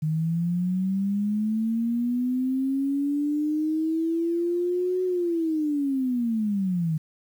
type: linear two-way sweep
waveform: sine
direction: up then down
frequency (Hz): 153.1 to 370 to 153.1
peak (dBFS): -22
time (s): 0.02-6.98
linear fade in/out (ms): 10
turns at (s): 5.04
effects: 9-bit